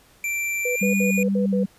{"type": "tone with pitch glide", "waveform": "square", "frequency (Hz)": [2349, 2442], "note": ["D7", "D#7"], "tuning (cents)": [0, -33], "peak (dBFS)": -24, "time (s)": [0.24, 1.23], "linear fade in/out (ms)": 2, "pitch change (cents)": 67, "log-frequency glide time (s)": [0.74, 0.87]}
{"type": "tone bursts", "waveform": "sine", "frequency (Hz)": 493.9, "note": "B4", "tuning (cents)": 0, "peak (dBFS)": -23, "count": 6, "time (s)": [0.65, 1.635], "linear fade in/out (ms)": 5, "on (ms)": 110, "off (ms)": 65}
{"type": "tone with vibrato", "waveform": "sine", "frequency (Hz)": 196, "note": "G3", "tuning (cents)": 0, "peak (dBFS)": -19, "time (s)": [0.81, 1.66], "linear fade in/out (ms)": 10, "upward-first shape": "sine", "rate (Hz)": 2.2, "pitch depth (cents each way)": 18}
{"effects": ["pink hiss -55 dBFS RMS until 1.78 s", "resampled to 32000 Hz"]}